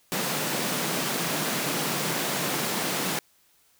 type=high-pass noise; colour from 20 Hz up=pink; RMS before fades=-28 dBFS; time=0.12-3.19 s; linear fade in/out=0 ms; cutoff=140 Hz; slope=48 dB/octave; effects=white hiss -63 dBFS RMS until 3.79 s